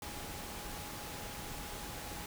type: tone in noise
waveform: sine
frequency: 830.6 Hz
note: G#5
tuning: in tune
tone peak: -52 dBFS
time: 0.02-2.26 s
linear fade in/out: 2 ms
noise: pink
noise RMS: -44 dBFS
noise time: 0.02-2.26 s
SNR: -11 dB
effects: none